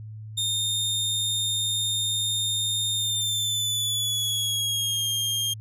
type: tone with pitch glide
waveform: sawtooth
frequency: 3651 to 3215 Hz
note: A#7 to G7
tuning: -37 to +43 cents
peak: -21 dBFS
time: 0.37-5.54 s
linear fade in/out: 10 ms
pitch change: -220 cents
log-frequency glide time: 2.95-5.08 s
effects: added 108 Hz sine -36 dBFS peak until 5.6 s + resampled to 32000 Hz